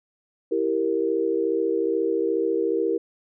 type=chord; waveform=sine; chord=E diminished; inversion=none; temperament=equal; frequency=329.6 / 392 / 466.2 Hz; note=E4 / G4 / Bb4; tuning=0 / 0 / 0 cents; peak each=-26 / -25 / -24 dBFS; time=0.51-2.98 s; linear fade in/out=10 ms; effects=none